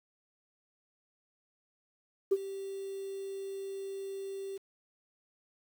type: tone with ADSR envelope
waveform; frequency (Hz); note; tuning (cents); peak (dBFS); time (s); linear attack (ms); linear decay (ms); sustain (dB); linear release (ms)
sine; 390.6; G4; -6; -20; 2.31-4.58; 13; 43; -17; 12
effects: tanh soft clip ceiling -18 dBFS + 9-bit